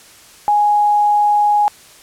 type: tone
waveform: sine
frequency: 830.6 Hz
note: G#5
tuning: in tune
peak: -10 dBFS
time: 0.48-1.68 s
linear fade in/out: 0 ms
effects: white hiss -43 dBFS RMS until 2.02 s + low-pass 11000 Hz 12 dB/octave